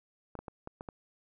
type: clicks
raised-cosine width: 1 ms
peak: -27 dBFS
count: 6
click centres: 0.353 / 0.39 / 0.482 / 0.674 / 0.809 / 0.888 s
effects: none